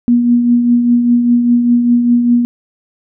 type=tone with tremolo; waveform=sine; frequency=240.2 Hz; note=B3; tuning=48 cents flat; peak=-5 dBFS; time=0.08-2.45 s; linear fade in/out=0 ms; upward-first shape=triangle; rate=5 Hz; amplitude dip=50%; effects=none